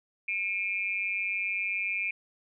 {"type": "tone with amplitude modulation", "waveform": "sine", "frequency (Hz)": 2390, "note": "D7", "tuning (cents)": 30, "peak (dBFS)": -24, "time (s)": [0.28, 2.11], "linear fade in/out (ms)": 5, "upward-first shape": "sine", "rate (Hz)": 193, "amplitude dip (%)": 90, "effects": []}